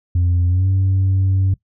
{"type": "tone with pitch glide", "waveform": "sine", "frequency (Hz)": [88, 95.41], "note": ["F2", "G2"], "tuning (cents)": [14, -46], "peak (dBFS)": -11, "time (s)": [0.15, 1.54], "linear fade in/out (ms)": 5, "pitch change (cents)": 140, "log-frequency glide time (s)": [0.47, 0.67], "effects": ["noise-tail reverb RT60 0.1 s tail -19 dB re dry", "tanh soft clip ceiling -11 dBFS"]}